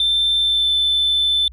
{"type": "tone with pitch glide", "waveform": "sine", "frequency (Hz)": [3560, 3527], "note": ["A7", "A7"], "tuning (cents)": [20, 3], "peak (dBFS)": -13, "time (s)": [0, 1.48], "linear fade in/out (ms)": 2, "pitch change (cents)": -17, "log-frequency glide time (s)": [0.39, 0.73], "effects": ["tanh soft clip ceiling -11 dBFS", "added 60 Hz sine -37 dBFS peak until 1.52 s"]}